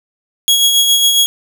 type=tone with tremolo; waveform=sawtooth; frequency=3320 Hz; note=G#7; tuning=1 cent flat; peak=-4 dBFS; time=0.48-1.26 s; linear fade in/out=0 ms; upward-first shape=sine; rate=7.3 Hz; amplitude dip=40%; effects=7-bit